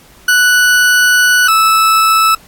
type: tone pair in turn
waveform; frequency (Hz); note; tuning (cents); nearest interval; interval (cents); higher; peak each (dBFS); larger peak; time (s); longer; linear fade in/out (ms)
40% pulse; 1480 / 1310; F#6 / E6; 0 / -11; major second; 211; first; -6; neither; 0.28-1.48 / 1.48-2.35; first; 5
effects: pink hiss -43 dBFS RMS until 2.47 s + AAC 64 kbps